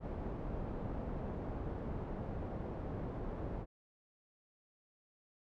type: low-pass noise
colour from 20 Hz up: pink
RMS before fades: -41 dBFS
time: 0-3.66 s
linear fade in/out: 50 ms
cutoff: 680 Hz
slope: 12 dB/octave
effects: none